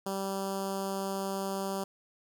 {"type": "tone with notch filter", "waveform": "10% pulse", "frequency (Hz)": 194.5, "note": "G3", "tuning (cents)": -13, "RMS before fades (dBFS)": -34, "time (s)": [0.06, 1.84], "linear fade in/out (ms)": 5, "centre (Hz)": 2300, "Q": 0.78, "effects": []}